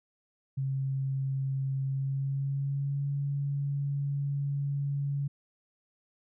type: tone with pitch glide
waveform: sine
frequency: 135 to 141.06 Hz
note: C#3 to C#3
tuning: -45 to +31 cents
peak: -28 dBFS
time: 0.57-5.28 s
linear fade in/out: 10 ms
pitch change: +76 cents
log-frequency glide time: 1.86-3.08 s
effects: none